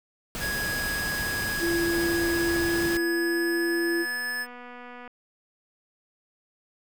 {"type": "noise", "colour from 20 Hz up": "pink", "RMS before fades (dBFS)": -33, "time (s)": [0.35, 2.97], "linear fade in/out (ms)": 0}
{"type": "tone with pitch glide", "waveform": "square", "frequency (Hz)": [1661.2, 1723.8], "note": ["G#6", "A6"], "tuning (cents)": [0, -36], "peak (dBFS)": -29, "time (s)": [0.39, 4.47], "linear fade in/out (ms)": 50, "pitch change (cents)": 64, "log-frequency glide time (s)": [2.19, 4.3]}
{"type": "tone", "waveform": "sine", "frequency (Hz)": 339.3, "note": "F4", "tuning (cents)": -50, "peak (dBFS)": -24, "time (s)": [1.59, 4.06], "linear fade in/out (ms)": 50}
{"type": "click train", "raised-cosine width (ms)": 0.5, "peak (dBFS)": -29, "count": 772, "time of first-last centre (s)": [1.93, 5.077], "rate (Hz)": 245}
{"effects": []}